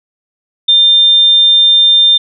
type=tone; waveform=sine; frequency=3600 Hz; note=A7; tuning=39 cents sharp; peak=-4 dBFS; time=0.68-2.18 s; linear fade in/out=10 ms; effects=none